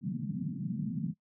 pink band-pass noise, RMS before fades -35 dBFS, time 0.01-1.14 s, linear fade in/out 50 ms, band 140 to 230 Hz, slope 48 dB/octave, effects noise-tail reverb RT60 0.1 s tail -19 dB re dry

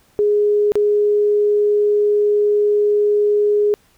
sine tone with dropouts, 415.3 Hz, G#4, in tune, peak -12 dBFS, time 0.19-3.74 s, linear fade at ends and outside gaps 0 ms, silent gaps 0.72-0.755 s, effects pink hiss -56 dBFS RMS until 3.97 s

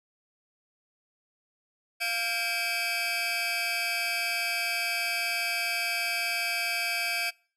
30% pulse tone cluster, 695 / 1593 / 2315 / 2561 Hz, F5 / G6 / D7 / D#7, -9 / +27 / -25 / +49 cents, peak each -34 / -33 / -28 / -30 dBFS, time 2-7.31 s, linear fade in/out 20 ms, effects noise-tail reverb RT60 0.4 s tail -24 dB re dry + low-pass 12000 Hz 12 dB/octave

